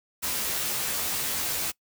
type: noise with comb filter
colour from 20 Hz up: white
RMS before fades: -29 dBFS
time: 0.22-1.72 s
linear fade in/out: 20 ms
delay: 14 ms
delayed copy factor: +0.65
effects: noise-tail reverb RT60 0.1 s tail -22 dB re dry